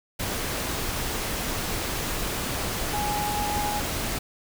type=tone in noise; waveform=sine; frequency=830.6 Hz; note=G#5; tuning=in tune; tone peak=-27 dBFS; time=2.93-3.8 s; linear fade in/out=10 ms; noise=pink; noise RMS=-29 dBFS; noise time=0.19-4.19 s; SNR=-1 dB; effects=none